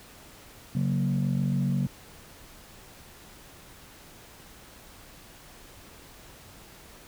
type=chord; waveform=sine; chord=F# major; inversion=second; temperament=equal; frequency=138.59 / 185 / 233.1 Hz; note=C#3 / F#3 / A#3; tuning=0 / 0 / 0 cents; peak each=-25 / -27 / -30 dBFS; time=0.75-1.87 s; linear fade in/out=5 ms; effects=tanh soft clip ceiling -18 dBFS + pink hiss -50 dBFS RMS until 7.07 s